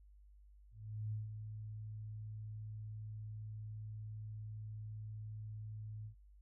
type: tone with ADSR envelope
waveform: sine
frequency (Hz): 107.4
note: A2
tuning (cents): -41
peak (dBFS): -37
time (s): 0.71-6.15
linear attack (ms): 410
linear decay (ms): 160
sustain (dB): -7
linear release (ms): 95
effects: added 50 Hz sine -59 dBFS peak until 6.41 s